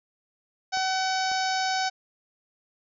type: harmonic tone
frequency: 756 Hz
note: F#5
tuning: 37 cents sharp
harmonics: 1 / 2 / 3 / 4 / 5 / 6 / 7 / 8 / 9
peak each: -26 / -31 / -37 / -40 / -37 / -36 / -34 / -40 / -44 dBFS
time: 0.72-1.9 s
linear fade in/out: 20 ms
type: clicks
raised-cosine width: 1 ms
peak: -29 dBFS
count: 2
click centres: 0.772 / 1.316 s
effects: none